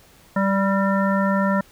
harmonic tone with a mistuned harmonic, 195.5 Hz, G3, 4 cents flat, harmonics 1 / 3 / 5 / 7 / 9, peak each -19 / -24 / -26 / -27 / -29 dBFS, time 0.36-1.61 s, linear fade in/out 5 ms, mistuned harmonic 9, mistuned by +43 cents, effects pink hiss -52 dBFS RMS until 1.71 s

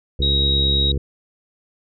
harmonic tone, 69 Hz, C#2, 7 cents flat, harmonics 1 / 2 / 3 / 4 / 5 / 6 / 7, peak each -19 / -26 / -33 / -35 / -32 / -34 / -34 dBFS, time 0.19-0.98 s, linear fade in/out 5 ms
sine tone, 3806 Hz, A#7, 35 cents sharp, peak -17 dBFS, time 0.22-0.92 s, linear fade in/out 5 ms
effects none

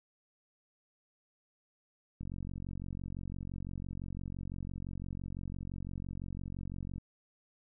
click train, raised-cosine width 5 ms, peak -29 dBFS, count 220, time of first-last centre 2.21-6.981 s, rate 45.9 Hz, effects none

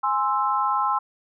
sine chord, Ab augmented, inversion none, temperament equal, 830.6 / 1046.5 / 1318.5 Hz, Ab5 / C6 / E6, 0 / 0 / 0 cents, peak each -25 / -23 / -25 dBFS, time 0.03-0.99 s, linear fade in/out 10 ms, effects none

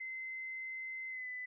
sine tone with pitch glide, 2061 to 2002 Hz, C7 to B6, -27 to +23 cents, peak -40 dBFS, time 0-1.46 s, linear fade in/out 10 ms, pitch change -50 cents, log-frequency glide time 1.09-1.28 s, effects none

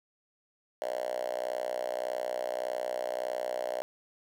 5% pulse tone with high-pass filter, 61.7 Hz, B1, 1 cent flat, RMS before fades -34 dBFS, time 0.82-3.82 s, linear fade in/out 0 ms, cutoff 600 Hz, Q 7.7, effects none

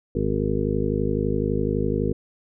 harmonic tone, 51.91 Hz, G#1, in tune, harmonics 1 / 2 / 3 / 4 / 5 / 7 / 8 / 9, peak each -29 / -29 / -29 / -29 / -29 / -29 / -29 / -29 dBFS, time 0.15-2.13 s, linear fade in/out 5 ms, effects none

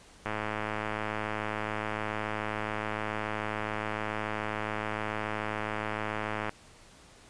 click train, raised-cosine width 0.5 ms, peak -17 dBFS, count 668, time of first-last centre 0.26-6.494 s, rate 107 Hz, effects pink hiss -55 dBFS RMS until 7.29 s + resampled to 22050 Hz

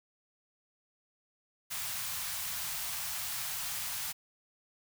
white band-stop noise, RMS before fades -37 dBFS, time 1.7-4.13 s, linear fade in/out 20 ms, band 170 to 730 Hz, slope 24 dB/octave, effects none

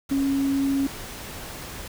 sine tone in noise, 274.6 Hz, C#4, 16 cents flat, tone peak -20 dBFS, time 0.11-0.87 s, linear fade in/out 5 ms, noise pink, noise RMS -37 dBFS, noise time 0.09-1.88 s, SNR +14 dB, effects none

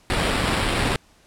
pink noise with sample-and-hold, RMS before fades -22 dBFS, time 0.1-0.96 s, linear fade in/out 0 ms, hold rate 6300 Hz, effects pink hiss -56 dBFS RMS until 1.26 s + low-pass 10000 Hz 12 dB/octave

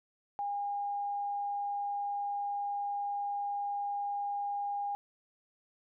sine tone, 811 Hz, G#5, 41 cents flat, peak -32 dBFS, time 0.39-4.95 s, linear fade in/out 0 ms, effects none

